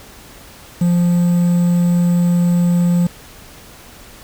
triangle tone with quantisation, 174.61 Hz, F3, in tune, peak -9 dBFS, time 0.81-3.07 s, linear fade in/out 5 ms, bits 6, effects pink hiss -40 dBFS RMS until 4.23 s

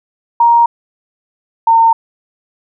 sine tone pair in turn, 938 / 911.3 Hz, A#5 / A#5, +11 / -39 cents, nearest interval unison, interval 50 cents, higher first, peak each -5 dBFS, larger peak neither, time 0.4-0.66 / 1.67-1.93 s, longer neither, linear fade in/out 5 ms, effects none

